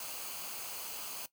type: noise with comb filter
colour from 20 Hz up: white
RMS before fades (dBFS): -42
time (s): 0-1.26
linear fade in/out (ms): 2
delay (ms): 0.54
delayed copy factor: -0.55
effects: noise-tail reverb RT60 0.1 s tail -17 dB re dry